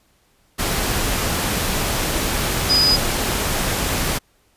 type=tone in noise; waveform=sine; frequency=4963 Hz; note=D#8; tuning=5 cents flat; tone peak=-13 dBFS; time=2.69-2.97 s; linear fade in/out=20 ms; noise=pink; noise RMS=-21 dBFS; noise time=0.58-4.19 s; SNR=+5 dB; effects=pink hiss -60 dBFS RMS until 4.56 s + resampled to 32000 Hz